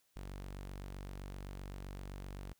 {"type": "tone", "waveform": "sawtooth", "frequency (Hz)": 47.75, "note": "G1", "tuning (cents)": -45, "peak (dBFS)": -40, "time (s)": [0.16, 2.53], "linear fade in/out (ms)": 0, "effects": ["white hiss -75 dBFS RMS until 2.59 s"]}